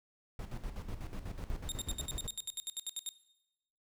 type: noise with tremolo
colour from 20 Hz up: brown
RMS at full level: -39 dBFS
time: 0.39-2.27 s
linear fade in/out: 2 ms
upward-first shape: square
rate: 8.1 Hz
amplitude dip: 65%
type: tone bursts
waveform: 20% pulse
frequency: 3690 Hz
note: A#7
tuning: 18 cents flat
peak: -30 dBFS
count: 15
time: 1.69-3.09 s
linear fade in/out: 0 ms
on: 28 ms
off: 70 ms
effects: noise-tail reverb RT60 0.9 s tail -17 dB re dry